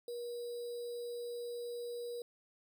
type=tone with sample-and-hold; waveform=sine; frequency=478.6 Hz; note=A#4; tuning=46 cents sharp; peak=-39 dBFS; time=0.08-2.22 s; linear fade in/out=2 ms; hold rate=4410 Hz; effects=none